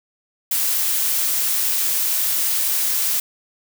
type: noise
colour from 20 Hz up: blue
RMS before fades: -20 dBFS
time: 0.51-3.2 s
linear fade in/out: 5 ms
effects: none